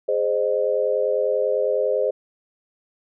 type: chord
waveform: sine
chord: Ab major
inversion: none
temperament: equal with one note detuned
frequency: 415.3 / 523.3 / 613.3 Hz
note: Ab4 / C5 / Eb5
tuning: 0 / 0 / -25 cents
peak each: -24 / -21 / -24 dBFS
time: 0.08-2.11 s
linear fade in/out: 10 ms
effects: none